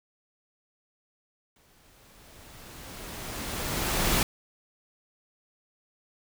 pink noise with exponential growth, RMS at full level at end -23 dBFS, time 1.56-4.23 s, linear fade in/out 2 ms, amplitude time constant 580 ms, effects none

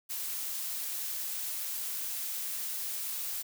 blue noise, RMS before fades -36 dBFS, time 0.09-3.43 s, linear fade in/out 20 ms, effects none

